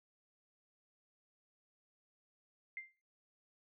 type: tone with exponential decay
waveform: sine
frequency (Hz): 2093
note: C7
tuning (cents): 0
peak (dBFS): -39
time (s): 2.77-2.97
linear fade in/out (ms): 1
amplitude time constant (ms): 42
effects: noise-tail reverb RT60 0.3 s tail -17 dB re dry